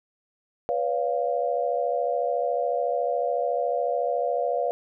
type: tone cluster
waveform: sine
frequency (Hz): 492.1 / 566 / 700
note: B4 / C#5 / F5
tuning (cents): -6 / +36 / +4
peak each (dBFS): -27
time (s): 0.69-4.71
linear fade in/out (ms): 0
effects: none